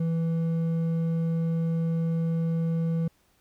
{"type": "tone with hard clipping", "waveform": "sine", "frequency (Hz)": 164.81, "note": "E3", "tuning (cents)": 0, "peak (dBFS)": -25, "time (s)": [0, 3.08], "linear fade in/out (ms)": 5, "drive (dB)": 5, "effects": ["pink hiss -66 dBFS RMS until 3.4 s"]}